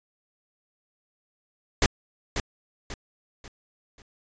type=noise with echo; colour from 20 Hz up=pink; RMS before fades=-19 dBFS; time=1.82-1.86 s; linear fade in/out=2 ms; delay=540 ms; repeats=4; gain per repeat=-8 dB; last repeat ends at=4.02 s; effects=resampled to 16000 Hz